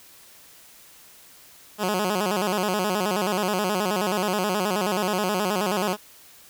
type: tone with vibrato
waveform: 10% pulse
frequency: 196 Hz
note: G3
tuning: in tune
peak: -14 dBFS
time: 1.78-5.97 s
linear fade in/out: 50 ms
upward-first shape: square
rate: 9.4 Hz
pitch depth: 120 cents each way
effects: white hiss -50 dBFS RMS until 6.49 s